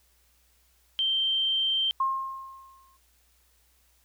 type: tone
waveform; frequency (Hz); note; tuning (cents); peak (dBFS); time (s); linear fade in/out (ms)
sine; 3136; G7; 0; -23; 0.99-1.91; 0
type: tone with exponential decay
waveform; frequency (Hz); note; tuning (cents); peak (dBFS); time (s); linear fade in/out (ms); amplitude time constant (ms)
sine; 1068; C6; +35; -21; 2-2.97; 5; 210
effects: added 60 Hz sine -66 dBFS peak until 4.04 s + white hiss -66 dBFS RMS until 4.04 s